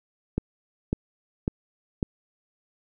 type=click train; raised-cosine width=3 ms; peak=-11 dBFS; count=4; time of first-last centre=0.38-2.028 s; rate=1.82 Hz; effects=none